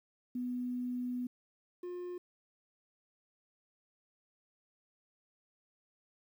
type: tone pair in turn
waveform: sine / triangle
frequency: 247.7 / 356.3 Hz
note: B3 / F4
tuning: +5 / +35 cents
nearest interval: tritone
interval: 630 cents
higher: second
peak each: -34 / -37 dBFS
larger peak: first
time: 0.35-1.27 / 1.83-2.18 s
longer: first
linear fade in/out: 5 ms
effects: 11-bit